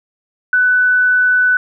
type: tone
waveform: sine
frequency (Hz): 1495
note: F#6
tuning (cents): +17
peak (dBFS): -9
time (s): 0.53-1.57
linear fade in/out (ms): 2
effects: none